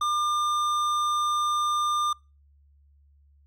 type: tone with tanh clipping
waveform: triangle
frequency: 1200 Hz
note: D6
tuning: 37 cents sharp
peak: -25 dBFS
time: 0.01-2.13 s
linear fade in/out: 5 ms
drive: 18 dB
effects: noise-tail reverb RT60 0.3 s tail -26 dB re dry + added 71 Hz sine -56 dBFS peak until 3.46 s